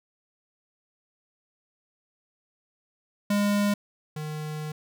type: tone pair in turn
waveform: square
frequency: 204.3 / 153.05 Hz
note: G#3 / D#3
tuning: -28 / -28 cents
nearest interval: perfect fourth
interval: 500 cents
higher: first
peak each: -22 / -32 dBFS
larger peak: first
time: 3.3-3.74 / 4.16-4.72 s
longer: second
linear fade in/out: 5 ms
effects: none